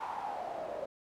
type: noise with band-pass filter sweep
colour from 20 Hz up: pink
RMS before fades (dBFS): -39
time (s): 0-0.86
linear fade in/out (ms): 10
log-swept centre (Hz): 960 to 570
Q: 7
effects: none